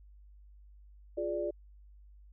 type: chord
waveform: sine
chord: D diminished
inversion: first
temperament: equal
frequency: 349.2 / 415.3 / 587.3 Hz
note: F4 / Ab4 / D5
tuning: 0 / 0 / 0 cents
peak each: -36 / -38 / -34 dBFS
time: 1.17-1.51 s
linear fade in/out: 10 ms
effects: added 50 Hz sine -53 dBFS peak until 2.32 s